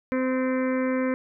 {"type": "harmonic tone", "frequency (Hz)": 258.2, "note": "C4", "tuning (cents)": -23, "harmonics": [1, 2, 4, 5, 6, 7, 8, 9], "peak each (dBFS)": [-24, -27, -36, -41, -39, -40, -39, -43], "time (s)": [0.12, 1.14], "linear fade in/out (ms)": 0, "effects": []}